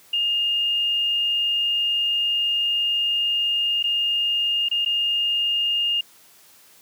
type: tone with dropouts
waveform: sine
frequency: 2829 Hz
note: F7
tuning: 22 cents sharp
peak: -19 dBFS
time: 0.13-6.01 s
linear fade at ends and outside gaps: 5 ms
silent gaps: 3.828-3.839 / 4.687-4.712 / 4.85-4.859 s
effects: white hiss -52 dBFS RMS until 6.81 s + high-pass 100 Hz 12 dB/octave